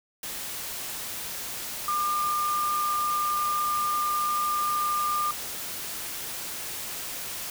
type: tone in noise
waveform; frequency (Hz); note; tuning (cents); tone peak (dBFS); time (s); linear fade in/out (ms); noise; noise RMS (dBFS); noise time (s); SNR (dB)
sine; 1200; D6; +37; -24; 1.88-5.31; 2; white; -35; 0.23-7.5; +8
effects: none